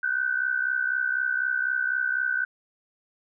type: tone pair together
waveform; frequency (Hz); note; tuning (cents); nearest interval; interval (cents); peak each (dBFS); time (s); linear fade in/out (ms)
sine; 1477 / 1541; F#6 / G6; -3 / -30; minor second; 73; -26; 0.03-2.45; 5
effects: none